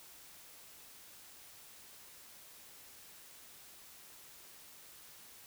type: silence
effects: white hiss -56 dBFS RMS until 5.46 s